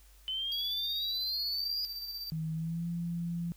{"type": "exponential sweep", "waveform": "sine", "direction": "up", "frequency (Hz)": [3030, 4935], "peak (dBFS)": -32, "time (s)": [0.28, 1.85], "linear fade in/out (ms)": 0}
{"type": "tone with tremolo", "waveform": "square", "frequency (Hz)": 4662, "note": "D8", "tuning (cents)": -14, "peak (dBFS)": -37, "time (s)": [0.52, 2.3], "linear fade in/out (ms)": 0, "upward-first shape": "square", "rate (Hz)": 16, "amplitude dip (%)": 35}
{"type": "tone with pitch glide", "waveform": "sine", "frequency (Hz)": [159.2, 170.63], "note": ["D#3", "F3"], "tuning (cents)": [40, -40], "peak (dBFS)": -32, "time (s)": [2.32, 3.52], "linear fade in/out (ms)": 0, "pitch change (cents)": 120, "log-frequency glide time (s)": [2.53, 2.86]}
{"effects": ["added 50 Hz sine -56 dBFS peak until 3.56 s", "white hiss -63 dBFS RMS until 3.56 s"]}